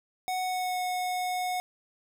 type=tone with pitch glide; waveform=square; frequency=740 to 729.8 Hz; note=F#5 to F#5; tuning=0 to -24 cents; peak=-29 dBFS; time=0.28-1.6 s; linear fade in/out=0 ms; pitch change=-24 cents; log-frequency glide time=0.42-0.8 s; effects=none